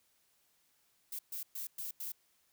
violet noise bursts at uneven times, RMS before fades -41 dBFS, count 5, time 1.12-1.19 / 1.32-1.43 / 1.55-1.67 / 1.78-1.91 / 2-2.12 s, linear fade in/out 5 ms, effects white hiss -73 dBFS RMS until 2.52 s

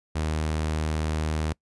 sawtooth tone, 77.78 Hz, D#2, in tune, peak -21 dBFS, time 0.15-1.53 s, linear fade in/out 10 ms, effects noise-tail reverb RT60 0.1 s tail -25 dB re dry + resampled to 24000 Hz

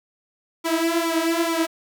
sawtooth tone with flanger, 331.2 Hz, E4, 8 cents sharp, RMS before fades -22 dBFS, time 0.64-1.67 s, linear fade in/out 20 ms, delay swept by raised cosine 0.86 to 5.66 ms, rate 2.3 Hz, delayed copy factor +0.75, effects 9-bit

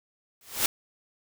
white noise with exponential growth, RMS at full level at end -20 dBFS, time 0.41-0.66 s, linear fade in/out 2 ms, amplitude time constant 53 ms, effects none

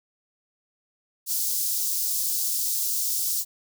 white high-pass noise, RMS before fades -26 dBFS, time 1.26-3.45 s, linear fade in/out 50 ms, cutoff 4800 Hz, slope 24 dB/octave, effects none

